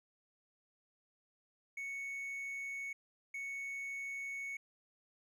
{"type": "tone bursts at uneven times", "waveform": "triangle", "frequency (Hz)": 2217, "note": "C#7", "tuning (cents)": 0, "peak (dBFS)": -38, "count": 2, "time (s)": [[1.77, 2.93], [3.34, 4.57]], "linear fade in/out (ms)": 5, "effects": []}